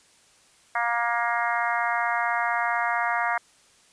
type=harmonic tone; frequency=235.7 Hz; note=A#3; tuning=19 cents sharp; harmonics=3 / 4 / 5 / 6 / 7 / 8 / 9; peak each=-28 / -29 / -30 / -31 / -31 / -32 / -33 dBFS; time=0.75-3.38 s; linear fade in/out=5 ms; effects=white hiss -58 dBFS RMS until 3.92 s + resampled to 22050 Hz